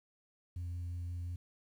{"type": "tone with vibrato", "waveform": "sine", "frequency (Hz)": 87.31, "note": "F2", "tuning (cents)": 0, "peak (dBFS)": -35, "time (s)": [0.56, 1.36], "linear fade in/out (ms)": 5, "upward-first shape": "sine", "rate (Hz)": 5.7, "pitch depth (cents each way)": 9, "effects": ["tanh soft clip ceiling -36 dBFS", "11-bit"]}